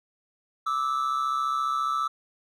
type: tone pair together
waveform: triangle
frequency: 1174.7 / 1309.3 Hz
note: D6 / E6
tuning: 0 / -12 cents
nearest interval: major second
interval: 188 cents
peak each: -27 / -24 dBFS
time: 0.66-2.08 s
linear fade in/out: 10 ms
effects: none